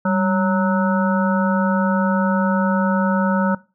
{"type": "harmonic tone with a mistuned harmonic", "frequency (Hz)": 185, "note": "F#3", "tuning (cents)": 0, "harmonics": [1, 3, 5, 7, 8], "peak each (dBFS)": [-18, -23, -25, -26, -27], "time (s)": [0.05, 3.55], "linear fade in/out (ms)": 5, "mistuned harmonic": 1, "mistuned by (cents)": 93, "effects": ["noise-tail reverb RT60 0.3 s tail -20 dB re dry"]}